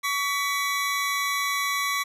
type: tone pair together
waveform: 25% pulse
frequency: 1130 / 1979.6 Hz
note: C#6 / B6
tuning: +33 / +4 cents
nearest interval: minor seventh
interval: 971 cents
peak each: -22 / -25 dBFS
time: 0.03-2.04 s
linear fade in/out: 20 ms
effects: resampled to 32000 Hz + 9-bit